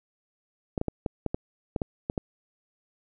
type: clicks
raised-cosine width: 2 ms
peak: -14 dBFS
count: 10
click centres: 0.778 / 0.814 / 0.883 / 1.062 / 1.263 / 1.345 / 1.762 / 1.818 / 2.099 / 2.178 s
effects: none